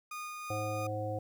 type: tone with tremolo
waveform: 30% pulse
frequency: 1227 Hz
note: D#6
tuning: 25 cents flat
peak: -36 dBFS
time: 0.11-0.87 s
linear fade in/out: 5 ms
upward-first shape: sine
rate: 2.9 Hz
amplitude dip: 25%
type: harmonic tone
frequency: 105.7 Hz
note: G#2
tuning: 31 cents sharp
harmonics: 1 / 3 / 5 / 7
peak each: -37 / -43 / -37 / -40 dBFS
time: 0.5-1.19 s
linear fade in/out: 5 ms
effects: 11-bit